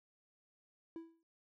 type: tone with exponential decay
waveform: triangle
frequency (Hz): 329.6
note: E4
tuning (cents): 0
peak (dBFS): -39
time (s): 0.96-1.23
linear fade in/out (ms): 1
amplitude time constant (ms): 58
effects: none